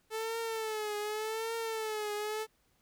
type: tone with vibrato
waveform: sawtooth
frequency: 436.7 Hz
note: A4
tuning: 13 cents flat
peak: -30 dBFS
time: 0.1-2.47 s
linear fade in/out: 50 ms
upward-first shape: triangle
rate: 0.86 Hz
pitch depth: 90 cents each way
effects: pink hiss -72 dBFS RMS until 2.81 s